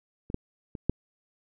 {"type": "clicks", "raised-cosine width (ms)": 3, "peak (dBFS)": [-25, -15, -24, -10], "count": 4, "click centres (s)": [0.301, 0.344, 0.752, 0.896], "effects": []}